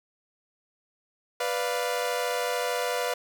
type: chord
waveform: sawtooth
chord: B diminished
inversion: none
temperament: equal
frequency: 493.9 / 587.3 / 698.5 Hz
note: B4 / D5 / F5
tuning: 0 / 0 / 0 cents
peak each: -25 / -29 / -28 dBFS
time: 1.4-3.14 s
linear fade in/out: 5 ms
effects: none